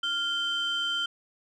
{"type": "tone pair together", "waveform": "sine", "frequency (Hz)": [1402, 3113], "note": ["F6", "G7"], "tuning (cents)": [6, -13], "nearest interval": "octave + major second", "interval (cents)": 1381, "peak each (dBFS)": [-29, -26], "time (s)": [0.03, 1.06], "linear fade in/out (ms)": 5, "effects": ["tanh soft clip ceiling -23 dBFS"]}